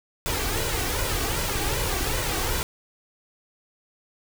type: noise with flanger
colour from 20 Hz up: pink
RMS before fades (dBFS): -26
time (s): 0.26-2.63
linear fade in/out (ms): 0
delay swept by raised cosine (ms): 2 to 2.63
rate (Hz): 2.6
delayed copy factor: +0.6
effects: none